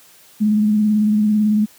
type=tone with vibrato; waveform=sine; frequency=211.8 Hz; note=G#3; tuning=34 cents sharp; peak=-12 dBFS; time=0.4-1.66 s; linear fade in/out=20 ms; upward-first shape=sine; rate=18 Hz; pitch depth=32 cents each way; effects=white hiss -48 dBFS RMS until 1.78 s + high-pass 100 Hz 12 dB/octave